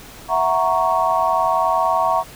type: chord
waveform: sine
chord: F# dominant seventh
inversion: third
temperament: equal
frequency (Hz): 659.3 / 740 / 932.3 / 1108.7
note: E5 / F#5 / A#5 / C#6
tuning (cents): 0 / 0 / 0 / 0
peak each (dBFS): -21 / -21 / -20 / -20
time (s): 0.28-2.24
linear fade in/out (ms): 50
effects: pink hiss -40 dBFS RMS until 2.35 s